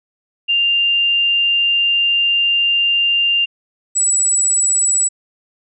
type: tone pair in turn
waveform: sine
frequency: 2794 / 7871 Hz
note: F7 / B8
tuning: 0 / -7 cents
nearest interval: octave + tritone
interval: 1793 cents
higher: second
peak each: -12 dBFS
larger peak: neither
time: 0.48-3.46 / 3.95-5.09 s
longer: first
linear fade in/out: 20 ms
effects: none